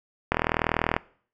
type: click train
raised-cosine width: 0.5 ms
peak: -6 dBFS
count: 27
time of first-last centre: 0.32-0.965 s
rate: 40.3 Hz
effects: noise-tail reverb RT60 0.5 s tail -21 dB re dry